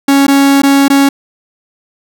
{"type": "tone with dropouts", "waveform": "45% pulse", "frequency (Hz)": 277.2, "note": "C#4", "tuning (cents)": 0, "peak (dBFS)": -5, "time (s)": [0.08, 1.09], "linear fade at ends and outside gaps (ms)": 5, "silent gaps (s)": [[0.268, 0.28], [0.62, 0.633], [0.882, 0.9]], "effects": []}